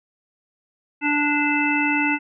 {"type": "harmonic tone", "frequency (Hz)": 293.1, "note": "D4", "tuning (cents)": -3, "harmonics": [1, 3, 5, 7, 9], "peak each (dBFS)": [-22, -26, -27, -25, -23], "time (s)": [1.01, 2.19], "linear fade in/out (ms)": 50, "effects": []}